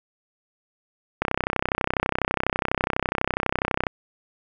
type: click train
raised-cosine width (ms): 0.5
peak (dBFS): -6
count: 86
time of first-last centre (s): 1.22-3.868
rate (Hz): 32.1
effects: none